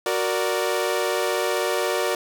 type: chord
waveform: sawtooth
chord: Gb augmented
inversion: none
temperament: equal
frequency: 370 / 466.2 / 587.3 Hz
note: Gb4 / Bb4 / D5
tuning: 0 / 0 / 0 cents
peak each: -22 dBFS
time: 0.06-2.15 s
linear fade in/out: 2 ms
effects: none